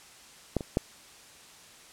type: clicks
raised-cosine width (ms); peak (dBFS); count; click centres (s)
2; -12 / -22 / -10; 3; 0.567 / 0.608 / 0.771
effects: white hiss -52 dBFS RMS until 1.92 s + low-pass 9000 Hz 12 dB/octave